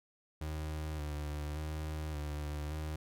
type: tone with vibrato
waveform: 35% pulse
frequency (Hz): 75.8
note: D#2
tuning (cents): -45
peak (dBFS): -35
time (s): 0.41-2.96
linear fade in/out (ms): 5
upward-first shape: square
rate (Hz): 0.87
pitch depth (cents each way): 32
effects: none